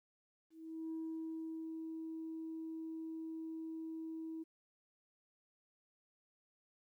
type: tone with ADSR envelope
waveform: sine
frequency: 322.4 Hz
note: E4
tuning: 38 cents flat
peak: -38 dBFS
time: 0.5-4.44 s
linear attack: 410 ms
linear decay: 740 ms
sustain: -3 dB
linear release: 19 ms
effects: tanh soft clip ceiling -37 dBFS + 13-bit